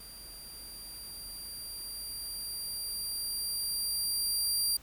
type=tone with level ramp; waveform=20% pulse; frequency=4737 Hz; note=D8; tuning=14 cents sharp; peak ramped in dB=-41 to -21 dBFS; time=0-4.77 s; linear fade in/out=5 ms; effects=added 50 Hz sine -56 dBFS peak until 4.82 s + pink hiss -56 dBFS RMS until 4.82 s